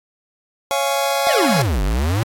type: chord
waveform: sawtooth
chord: Db major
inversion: none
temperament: just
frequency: 554.4 / 693 / 831.5 Hz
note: Db5 / F5 / Ab5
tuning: 0 / -14 / +2 cents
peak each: -16 / -19 / -18 dBFS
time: 0.71-1.62 s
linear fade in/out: 0 ms
type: exponential two-way sweep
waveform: square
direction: down then up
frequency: 740 to 44.92 to 118.9 Hz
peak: -17 dBFS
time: 1.27-2.23 s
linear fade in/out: 0 ms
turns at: 1.83 s
effects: AAC 48 kbps